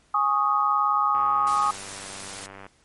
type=chord; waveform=sine; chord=Ab suspended fourth; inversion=none; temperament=just; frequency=830.6 / 1107.5 / 1245.9 Hz; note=Ab5 / Db6 / Eb6; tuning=0 / -2 / +2 cents; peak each=-26 / -25 / -21 dBFS; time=0.14-1.71 s; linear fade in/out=5 ms
type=click train; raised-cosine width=0.5 ms; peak=-26 dBFS; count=149; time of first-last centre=1.15-2.665 s; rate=97.7 Hz
type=noise; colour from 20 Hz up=white; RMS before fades=-37 dBFS; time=1.47-2.46 s; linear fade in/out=0 ms
effects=pink hiss -61 dBFS RMS until 2.84 s + MP3 48 kbps